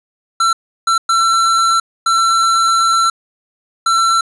square tone bursts at uneven times, 1346 Hz, E6, 36 cents sharp, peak -11 dBFS, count 5, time 0.4-0.53 / 0.87-0.98 / 1.09-1.8 / 2.06-3.1 / 3.86-4.21 s, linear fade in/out 5 ms, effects resampled to 22050 Hz + 7-bit

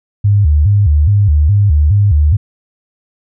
sine tone with vibrato, 87.31 Hz, F2, in tune, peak -6 dBFS, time 0.24-2.37 s, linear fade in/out 10 ms, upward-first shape square, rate 2.4 Hz, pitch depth 270 cents each way, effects none

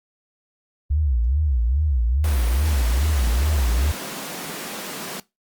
sine tone with vibrato, 66.5 Hz, C2, 29 cents sharp, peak -17 dBFS, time 0.9-3.92 s, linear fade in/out 10 ms, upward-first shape sine, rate 2.4 Hz, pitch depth 270 cents each way
pink high-pass noise, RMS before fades -32 dBFS, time 2.24-5.2 s, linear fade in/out 2 ms, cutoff 150 Hz, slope 48 dB/octave
effects noise-tail reverb RT60 0.2 s tail -20 dB re dry + Opus 48 kbps

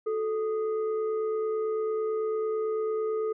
sine tone with frequency modulation, 436.5 Hz, A4, 14 cents flat, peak -26 dBFS, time 0.06-3.33 s, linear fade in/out 10 ms, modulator 804 Hz, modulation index 0.42, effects none

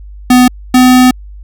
square tone pair in turn, 250 / 253.1 Hz, B3 / B3, +21 / +43 cents, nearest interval unison, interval 22 cents, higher second, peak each -3 dBFS, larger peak neither, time 0.3-0.48 / 0.74-1.11 s, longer second, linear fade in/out 5 ms, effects added 50 Hz sine -27 dBFS peak until 1.43 s

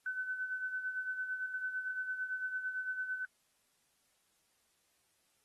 sine tone with tremolo, 1513 Hz, F#6, 38 cents sharp, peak -33 dBFS, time 0.06-3.25 s, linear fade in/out 2 ms, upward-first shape sine, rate 8.9 Hz, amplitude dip 60%, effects white hiss -75 dBFS RMS until 5.44 s + AAC 32 kbps

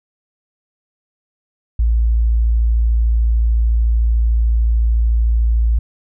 sine tone, 56.8 Hz, A#1, 44 cents flat, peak -11 dBFS, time 1.79-5.79 s, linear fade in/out 5 ms, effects none

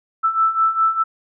sine beating tone pair, 1318.5 / 1323.4 Hz, E6 / E6, 0 / +6 cents, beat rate 4.9 Hz, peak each -20 / -16 dBFS, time 0.23-1.04 s, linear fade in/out 20 ms, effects none

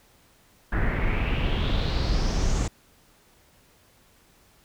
brown noise with low-pass filter sweep, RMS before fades -24 dBFS, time 0.72-2.68 s, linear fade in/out 5 ms, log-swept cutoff 1700 to 7300 Hz, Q 4.6, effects pink hiss -59 dBFS RMS until 4.64 s

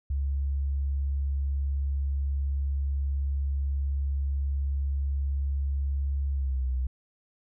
sine tone with pitch glide, 69.3 to 63.92 Hz, C#2 to C2, 0 to -40 cents, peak -25 dBFS, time 0.1-6.87 s, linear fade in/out 5 ms, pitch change -140 cents, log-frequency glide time 6.33-6.65 s, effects none

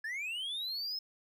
triangle linear sweep, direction up, 1692 to 5220 Hz, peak -34 dBFS, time 0.04-0.99 s, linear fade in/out 5 ms, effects none

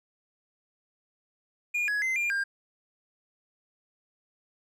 triangle tone with pitch steps, 2428 / 1676 / 2067 / 2398 / 1601 Hz, D#7 / G#6 / C7 / D7 / G6, -43 / +15 / -22 / +36 / +36 cents, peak -24 dBFS, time 1.74-2.44 s, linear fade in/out 10 ms, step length 140 ms, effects none

